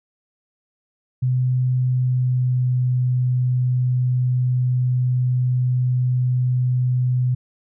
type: tone with pitch glide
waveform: sine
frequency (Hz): 127 to 125.76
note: B2 to B2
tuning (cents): +49 to +32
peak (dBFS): -16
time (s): 1.22-7.35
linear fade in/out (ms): 10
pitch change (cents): -17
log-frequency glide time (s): 1.81-2.8
effects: none